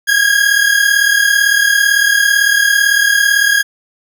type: tone pair together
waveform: 40% pulse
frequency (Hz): 1622.1 / 1660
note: G#6 / G#6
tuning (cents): -41 / -1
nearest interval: unison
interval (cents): 40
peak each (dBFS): -11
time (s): 0.07-3.63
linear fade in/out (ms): 20
effects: none